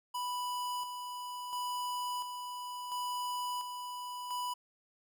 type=tone with tremolo; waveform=square; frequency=987.8 Hz; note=B5; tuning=in tune; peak=-35 dBFS; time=0.14-4.54 s; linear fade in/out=10 ms; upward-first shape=square; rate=0.72 Hz; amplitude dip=45%; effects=none